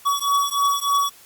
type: beating tone pair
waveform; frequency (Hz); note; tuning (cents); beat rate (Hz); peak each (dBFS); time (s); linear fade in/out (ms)
square; 1131 / 1134.3; C#6 / C#6; +34 / +39; 3.3; -22; 0.05-1.1; 20
effects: white hiss -48 dBFS RMS until 1.25 s + Opus 48 kbps